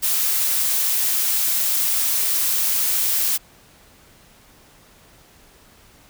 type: noise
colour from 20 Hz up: blue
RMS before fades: -20 dBFS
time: 0.02-3.38 s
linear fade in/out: 20 ms
effects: pink hiss -51 dBFS RMS until 6.09 s